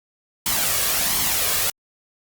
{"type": "noise with flanger", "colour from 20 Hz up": "white", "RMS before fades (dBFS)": -21, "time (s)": [0.46, 1.7], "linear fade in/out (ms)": 2, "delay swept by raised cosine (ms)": [0.92, 1.8], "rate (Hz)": 1.4, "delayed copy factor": 0.5, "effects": ["Opus 48 kbps"]}